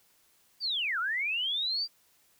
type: linear two-way sweep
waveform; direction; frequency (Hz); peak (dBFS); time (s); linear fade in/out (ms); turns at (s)
sine; down then up; 4795 to 1300 to 4795; -28; 0.6-1.88; 50; 0.99
effects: white hiss -66 dBFS RMS until 2.39 s